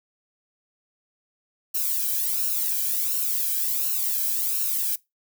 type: noise with flanger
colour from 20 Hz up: violet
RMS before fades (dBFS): -25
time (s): 1.74-4.96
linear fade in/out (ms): 10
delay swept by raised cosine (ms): 0.72 to 1.28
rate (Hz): 1.4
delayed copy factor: +1
effects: noise-tail reverb RT60 0.2 s tail -22 dB re dry